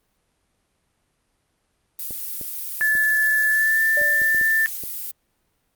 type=noise; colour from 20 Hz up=violet; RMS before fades=-30 dBFS; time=1.99-5.11 s; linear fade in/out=2 ms
type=clicks; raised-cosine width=2 ms; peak=-25 dBFS; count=8; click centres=2.108 / 2.413 / 2.953 / 4.015 / 4.217 / 4.347 / 4.413 / 4.837 s
type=tone with pitch glide; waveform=sine; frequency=1733 to 1775.6 Hz; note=A6 to A6; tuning=-27 to +15 cents; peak=-16 dBFS; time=2.81-4.66 s; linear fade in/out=0 ms; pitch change=+42 cents; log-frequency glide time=3.48-3.81 s
type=tone with exponential decay; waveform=sine; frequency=587 Hz; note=D5; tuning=1 cent flat; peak=-24 dBFS; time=3.97-4.53 s; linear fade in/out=2 ms; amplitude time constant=120 ms
effects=pink hiss -69 dBFS RMS until 5.75 s + Opus 32 kbps